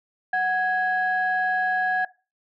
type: tone pair together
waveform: sine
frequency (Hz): 740 / 1661.2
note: F#5 / G#6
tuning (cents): 0 / 0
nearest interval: octave + major second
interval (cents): 1400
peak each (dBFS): -22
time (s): 0.33-2.05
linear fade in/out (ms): 5
effects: noise-tail reverb RT60 0.3 s tail -19 dB re dry + tanh soft clip ceiling -14 dBFS